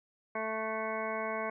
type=harmonic tone with a mistuned harmonic; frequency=220 Hz; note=A3; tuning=in tune; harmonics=1 / 2 / 3 / 4 / 5 / 7 / 8 / 9 / 10; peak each=-43 / -40 / -37 / -43 / -39 / -43 / -51 / -47 / -42 dBFS; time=0.35-1.5 s; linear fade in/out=5 ms; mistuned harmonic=7; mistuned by=-20 cents; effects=none